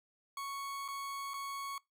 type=tone with dropouts; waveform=40% pulse; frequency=1108.7 Hz; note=C#6; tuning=in tune; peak=-38 dBFS; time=0.37-1.78 s; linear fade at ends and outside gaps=2 ms; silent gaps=0.88-0.885 / 1.336-1.34 s; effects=noise-tail reverb RT60 0.2 s tail -24 dB re dry